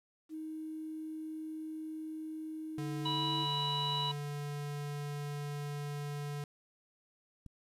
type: tone with pitch glide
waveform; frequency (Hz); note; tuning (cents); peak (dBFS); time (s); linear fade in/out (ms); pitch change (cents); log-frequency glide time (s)
sine; 314.1 to 321.4; D#4 to E4; +16 to -44; -39; 0.29-3.47; 50; +40; 3.15-3.25
type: tone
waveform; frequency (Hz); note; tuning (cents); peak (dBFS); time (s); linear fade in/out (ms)
square; 145.3; D3; -18; -38; 2.78-6.44; 2
type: harmonic tone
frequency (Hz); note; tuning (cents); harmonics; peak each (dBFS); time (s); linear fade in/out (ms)
980; B5; -14; 1 / 3 / 4; -36 / -39 / -36; 3.05-4.12; 10
type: click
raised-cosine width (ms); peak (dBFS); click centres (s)
5; -37; 7.463
effects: resampled to 32000 Hz + 11-bit